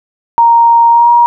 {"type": "tone with pitch glide", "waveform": "sine", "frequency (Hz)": [932.3, 949.1], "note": ["A#5", "A#5"], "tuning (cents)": [0, 31], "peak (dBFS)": -3, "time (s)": [0.38, 1.26], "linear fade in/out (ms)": 0, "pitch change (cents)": 31, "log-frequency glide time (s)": [0.9, 1.1], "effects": []}